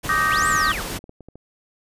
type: noise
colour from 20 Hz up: pink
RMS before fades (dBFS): -29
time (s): 0.03-0.99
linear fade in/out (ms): 20
type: chord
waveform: sine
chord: Eb major seventh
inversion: third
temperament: just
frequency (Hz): 1166.7 / 1244.5 / 1555.6 / 1866.8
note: D6 / Eb6 / G6 / Bb6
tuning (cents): -12 / 0 / -14 / +2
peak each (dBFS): -23 / -22 / -24 / -22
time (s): 0.09-0.72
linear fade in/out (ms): 2
type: linear two-way sweep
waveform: sine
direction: up then down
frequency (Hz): 189.6 to 8372 to 530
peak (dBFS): -27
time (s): 0.26-0.84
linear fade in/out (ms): 50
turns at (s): 0.47
type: clicks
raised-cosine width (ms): 2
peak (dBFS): -28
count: 12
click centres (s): 0.732 / 0.774 / 0.813 / 0.857 / 0.906 / 0.96 / 0.99 / 1.041 / 1.094 / 1.207 / 1.286 / 1.356
effects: resampled to 32000 Hz